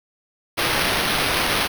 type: noise with sample-and-hold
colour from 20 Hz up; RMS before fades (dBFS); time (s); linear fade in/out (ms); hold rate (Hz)
violet; -21; 0.57-1.68; 20; 7350
effects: none